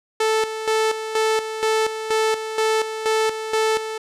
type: tone with tremolo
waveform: sawtooth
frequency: 439.2 Hz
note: A4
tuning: 3 cents flat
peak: -13 dBFS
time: 0.2-3.98 s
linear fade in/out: 5 ms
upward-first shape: square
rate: 2.1 Hz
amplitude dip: 65%
effects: low-pass 9000 Hz 12 dB/octave